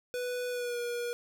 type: tone with pitch glide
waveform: square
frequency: 493.9 to 479.3 Hz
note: B4 to A#4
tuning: 0 to +48 cents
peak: -33 dBFS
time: 0.14-1.13 s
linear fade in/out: 0 ms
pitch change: -52 cents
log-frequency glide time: 0.5-0.78 s
effects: none